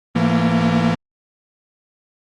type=tone cluster; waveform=45% pulse; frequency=107.2 / 167.7 / 226.7 / 236.5 Hz; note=A2 / E3 / A#3 / A#3; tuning=-45 / +30 / -48 / +25 cents; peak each=-26 / -18 / -19 / -20 dBFS; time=0.15-0.95 s; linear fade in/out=10 ms; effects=low-pass 4000 Hz 12 dB/octave + Opus 32 kbps

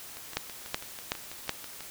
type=two click trains; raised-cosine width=0.2 ms; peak=-24 / -10 dBFS; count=11 / 4; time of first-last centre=0.17-1.807 / 0.37-1.494 s; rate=6.11 / 2.67 Hz; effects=white hiss -45 dBFS RMS until 1.9 s

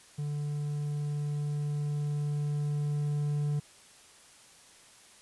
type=tone with level ramp; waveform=triangle; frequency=146.83 Hz; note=D3; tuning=in tune; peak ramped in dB=-29 to -25 dBFS; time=0.18-3.6 s; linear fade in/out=10 ms; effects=white hiss -56 dBFS RMS until 5.21 s + resampled to 24000 Hz

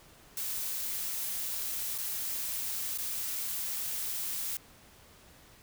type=noise with dropouts; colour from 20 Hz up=blue; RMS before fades=-35 dBFS; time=0.37-4.57 s; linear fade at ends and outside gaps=2 ms; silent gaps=1.98-1.984 / 2.977-2.984 s; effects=pink hiss -57 dBFS RMS until 5.62 s

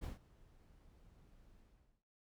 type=noise with ADSR envelope; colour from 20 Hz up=brown; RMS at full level=-41 dBFS; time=0.01-2.04 s; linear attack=31 ms; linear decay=140 ms; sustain=-23 dB; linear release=460 ms; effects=none

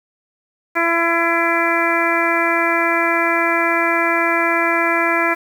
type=harmonic tone; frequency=336.4 Hz; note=E4; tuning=35 cents sharp; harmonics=1 / 2 / 3 / 4 / 5 / 6 / 7; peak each=-22 / -22 / -22 / -22 / -22 / -22 / -22 dBFS; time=0.75-5.35 s; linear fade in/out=20 ms; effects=7-bit

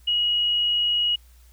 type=tone; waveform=sine; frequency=2900 Hz; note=F#7; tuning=35 cents flat; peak=-19 dBFS; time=0.07-1.16 s; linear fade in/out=10 ms; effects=added 60 Hz sine -49 dBFS peak until 1.52 s + white hiss -60 dBFS RMS until 1.52 s

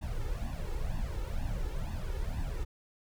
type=noise with flanger; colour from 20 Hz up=brown; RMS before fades=-34 dBFS; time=0.01-2.65 s; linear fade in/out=20 ms; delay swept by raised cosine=1.1 to 2.3 ms; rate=2.1 Hz; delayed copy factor=+0.85; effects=none

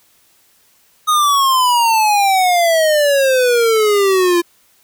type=exponential sweep; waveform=square; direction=down; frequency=1253 to 341 Hz; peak=-11 dBFS; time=1.07-4.42 s; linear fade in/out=20 ms; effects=white hiss -54 dBFS RMS until 4.83 s

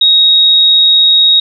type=tone; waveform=sine; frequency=3772 Hz; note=A#7; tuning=20 cents sharp; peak=-4 dBFS; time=0.01-1.4 s; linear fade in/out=5 ms; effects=none

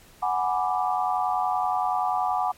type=chord; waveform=sine; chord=G# half-diminished seventh; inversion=third; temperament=equal; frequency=740 / 830.6 / 987.8 / 1174.7 Hz; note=F#5 / G#5 / B5 / D6; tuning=0 / 0 / 0 / 0 cents; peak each=-25 / -28 / -30 / -29 dBFS; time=0.22-2.52 s; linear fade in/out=10 ms; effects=pink hiss -53 dBFS RMS until 2.57 s + MP3 64 kbps

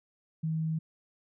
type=tone; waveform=sine; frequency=159.5 Hz; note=D#3; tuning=43 cents sharp; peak=-28 dBFS; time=0.43-0.79 s; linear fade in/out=10 ms; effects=none

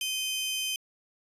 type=tone pair together; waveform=sawtooth; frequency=2500 / 3095 Hz; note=D#7 / G7; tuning=+8 / -23 cents; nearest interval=major third; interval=369 cents; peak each=-32 / -27 dBFS; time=0.01-0.76 s; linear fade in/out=2 ms; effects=resampled to 32000 Hz

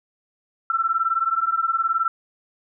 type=beating tone pair; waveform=sine; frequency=1332 / 1351 Hz; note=E6 / E6; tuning=+18 / +42 cents; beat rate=19 Hz; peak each=-22 dBFS; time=0.7-2.08 s; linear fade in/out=2 ms; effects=none

